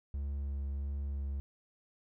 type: tone with vibrato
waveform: triangle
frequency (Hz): 69.9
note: C#2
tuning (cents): +15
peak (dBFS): -32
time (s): 0.14-1.4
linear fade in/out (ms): 0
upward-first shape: sine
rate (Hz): 1.5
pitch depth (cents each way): 13
effects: none